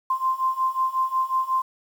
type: beating tone pair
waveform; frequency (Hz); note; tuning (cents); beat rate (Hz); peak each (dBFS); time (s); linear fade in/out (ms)
sine; 1042 / 1047.5; C6 / C6; -7 / +2; 5.5; -25 / -23; 0.1-1.62; 5
effects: 8-bit